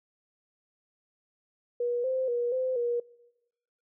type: tone with pitch steps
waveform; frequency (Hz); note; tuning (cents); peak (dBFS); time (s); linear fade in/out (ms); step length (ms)
sine; 482.5 / 520 / 480.2 / 515 / 477.7; B4 / C5 / B4 / C5 / A#4; -40 / -11 / -49 / -28 / +42; -26; 1.8-3; 5; 240
effects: noise-tail reverb RT60 1.0 s tail -23 dB re dry